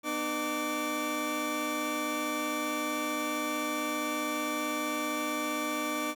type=tone cluster; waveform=25% pulse; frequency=247.5 / 302.9 / 1164 Hz; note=B3 / D#4 / D6; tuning=+4 / -46 / -16 cents; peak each=-35 / -30 / -30 dBFS; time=0.03-6.15 s; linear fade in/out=50 ms; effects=10-bit